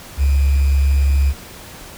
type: tone with sample-and-hold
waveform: sine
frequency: 69.3 Hz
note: C#2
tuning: in tune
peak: -11 dBFS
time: 0.17-1.34 s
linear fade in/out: 50 ms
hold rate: 2450 Hz
effects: pink hiss -37 dBFS RMS until 1.97 s